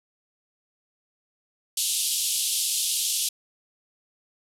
white band-pass noise, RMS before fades -26 dBFS, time 1.77-3.29 s, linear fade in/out 5 ms, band 2900 to 12000 Hz, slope 48 dB/octave, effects none

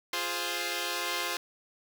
5% pulse chord, F minor, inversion none, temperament equal, 349.2 / 415.3 / 523.3 Hz, F4 / Ab4 / C5, 0 / 0 / 0 cents, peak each -23 / -25 / -23 dBFS, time 0.13-1.37 s, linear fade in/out 2 ms, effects none

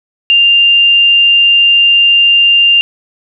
sine tone, 2794 Hz, F7, in tune, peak -4 dBFS, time 0.3-2.81 s, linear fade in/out 0 ms, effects none

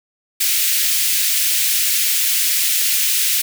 white high-pass noise, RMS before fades -17 dBFS, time 0.4-3.42 s, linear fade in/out 10 ms, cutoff 2000 Hz, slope 24 dB/octave, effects none

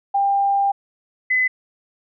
sine tone pair in turn, 796 / 2019 Hz, G5 / B6, +26 / +38 cents, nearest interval octave + major third, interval 1612 cents, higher second, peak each -15 dBFS, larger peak neither, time 0.14-0.72 / 1.3-1.48 s, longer first, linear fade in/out 10 ms, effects none

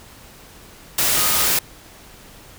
sine tone in noise, 1244.5 Hz, D#6, in tune, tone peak -29 dBFS, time 1.16-1.47 s, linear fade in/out 5 ms, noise white, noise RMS -18 dBFS, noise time 0.98-1.59 s, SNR -14 dB, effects pink hiss -44 dBFS RMS until 2.58 s

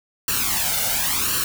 white noise with flanger, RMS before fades -22 dBFS, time 0.28-1.44 s, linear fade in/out 2 ms, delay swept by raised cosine 0.69 to 1.4 ms, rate 0.94 Hz, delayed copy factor +0.75, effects none

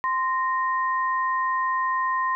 sine tone pair together, 1041 / 1854.9 Hz, C6 / A#6, -9 / -9 cents, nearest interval minor seventh, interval 1000 cents, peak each -22 / -29 dBFS, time 0.04-2.35 s, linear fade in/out 0 ms, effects none

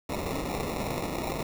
blue noise with sample-and-hold, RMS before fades -32 dBFS, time 0.09-1.43 s, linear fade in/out 5 ms, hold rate 1575 Hz, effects none

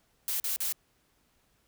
blue noise bursts, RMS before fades -31 dBFS, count 3, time 0.28-0.724 s, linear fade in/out 0 ms, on 120 ms, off 42 ms, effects pink hiss -70 dBFS RMS until 1.67 s

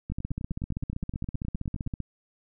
two click trains, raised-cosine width 5 ms, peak -22 / -19 dBFS, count 18 / 30, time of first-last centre 0.1-1.865 / 0.12-2.003 s, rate 9.63 / 15.4 Hz, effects none

